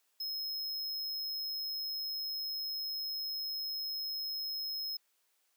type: tone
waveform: square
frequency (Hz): 5150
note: E8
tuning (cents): -41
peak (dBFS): -36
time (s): 0.2-4.97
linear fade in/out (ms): 5
effects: white hiss -75 dBFS RMS until 5.56 s + high-pass 400 Hz 12 dB/octave